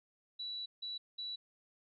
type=tone bursts at uneven times; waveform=sine; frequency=3937 Hz; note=B7; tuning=6 cents flat; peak=-39 dBFS; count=3; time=0.39-0.66 / 0.82-0.98 / 1.18-1.36 s; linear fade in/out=10 ms; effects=none